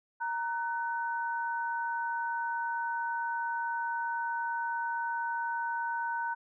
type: tone pair together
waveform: sine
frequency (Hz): 932.3 / 1503.7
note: A#5 / F#6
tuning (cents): 0 / +28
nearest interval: minor sixth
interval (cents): 828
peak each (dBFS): -32 / -35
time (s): 0.2-6.35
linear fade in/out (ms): 20
effects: none